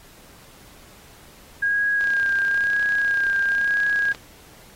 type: tone with vibrato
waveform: sine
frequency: 1626 Hz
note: G#6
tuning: 37 cents flat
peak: -18 dBFS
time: 1.62-4.13 s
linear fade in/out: 10 ms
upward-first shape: sine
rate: 1 Hz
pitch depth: 27 cents each way
type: click train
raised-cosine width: 0.2 ms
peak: -19 dBFS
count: 69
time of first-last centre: 2.01-4.148 s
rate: 31.8 Hz
effects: pink hiss -49 dBFS RMS until 4.75 s + AAC 48 kbps